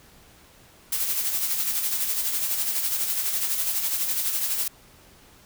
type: noise with tremolo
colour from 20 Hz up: blue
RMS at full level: -24 dBFS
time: 0.92-4.68 s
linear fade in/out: 5 ms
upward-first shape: sine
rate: 12 Hz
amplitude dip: 45%
effects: pink hiss -53 dBFS RMS until 5.45 s